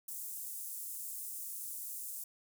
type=high-pass noise; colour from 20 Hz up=pink; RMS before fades=-43 dBFS; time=0.08-2.24 s; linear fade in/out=5 ms; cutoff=8500 Hz; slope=24 dB/octave; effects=none